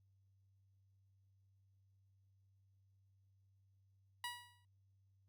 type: tone with exponential decay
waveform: 15% pulse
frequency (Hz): 968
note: B5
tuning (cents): -35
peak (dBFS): -33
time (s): 4.24-4.65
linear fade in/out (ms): 2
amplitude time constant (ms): 87
effects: added 97 Hz sine -70 dBFS peak until 5.28 s + Opus 48 kbps